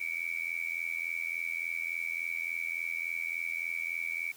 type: tone with amplitude modulation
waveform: sine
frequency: 2287 Hz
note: D7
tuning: 47 cents flat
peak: -28 dBFS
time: 0-4.32 s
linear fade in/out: 10 ms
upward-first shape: sine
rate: 83.5 Hz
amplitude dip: 95%
effects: white hiss -54 dBFS RMS until 4.36 s